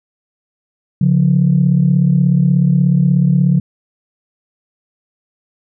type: tone pair together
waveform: sine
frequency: 140.8 / 177.4 Hz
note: C#3 / F3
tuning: +27 / +27 cents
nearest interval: major third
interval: 400 cents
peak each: -11 dBFS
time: 1.01-3.6 s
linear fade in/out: 5 ms
effects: tanh soft clip ceiling -2 dBFS